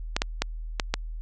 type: clicks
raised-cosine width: 0.2 ms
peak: -6 dBFS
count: 5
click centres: 0.165 / 0.219 / 0.42 / 0.798 / 0.94 s
effects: added 40 Hz sine -32 dBFS peak until 1.21 s + resampled to 22050 Hz